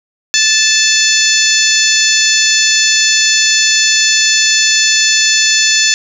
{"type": "harmonic tone", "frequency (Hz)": 876, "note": "A5", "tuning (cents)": -8, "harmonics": [2, 3, 4, 5, 6, 7, 8], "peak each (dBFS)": [-16, -16, -16, -16, -16, -16, -16], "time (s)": [0.34, 5.94], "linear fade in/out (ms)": 0, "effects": ["7-bit"]}